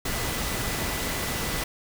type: tone in noise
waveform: sine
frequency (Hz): 1989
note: B6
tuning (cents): +12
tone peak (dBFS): -39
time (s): 0.05-1.64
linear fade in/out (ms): 5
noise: pink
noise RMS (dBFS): -29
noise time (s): 0.05-1.64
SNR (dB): -13
effects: none